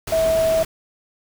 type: tone in noise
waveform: sine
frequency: 648 Hz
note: E5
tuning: 30 cents flat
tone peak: -15 dBFS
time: 0.12-0.63 s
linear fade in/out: 5 ms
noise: pink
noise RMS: -29 dBFS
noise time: 0.07-0.65 s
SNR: +11 dB
effects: none